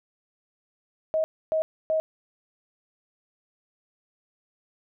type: tone bursts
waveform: sine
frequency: 633 Hz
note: D#5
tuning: 30 cents sharp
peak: -21 dBFS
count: 3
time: 1.14-2 s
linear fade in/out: 0 ms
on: 100 ms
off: 280 ms
effects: none